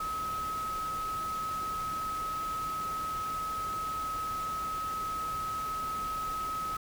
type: tone in noise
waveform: sine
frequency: 1280 Hz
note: D#6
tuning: 49 cents sharp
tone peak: -32 dBFS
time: 0-6.77 s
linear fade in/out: 5 ms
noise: pink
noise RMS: -44 dBFS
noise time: 0-6.77 s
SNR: +9 dB
effects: none